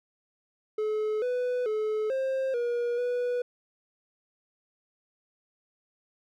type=tone with pitch steps; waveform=triangle; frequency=429.2 / 496.5 / 430.4 / 530 / 478.4 / 490.1 Hz; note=A4 / B4 / A4 / C5 / A#4 / B4; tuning=-43 / +9 / -38 / +22 / +45 / -13 cents; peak=-24 dBFS; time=0.78-3.42 s; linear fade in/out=5 ms; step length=440 ms; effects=none